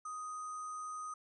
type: tone with sample-and-hold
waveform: sine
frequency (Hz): 1246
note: D#6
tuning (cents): +2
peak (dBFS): -40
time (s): 0.05-1.14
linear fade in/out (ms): 5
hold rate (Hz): 7350
effects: resampled to 22050 Hz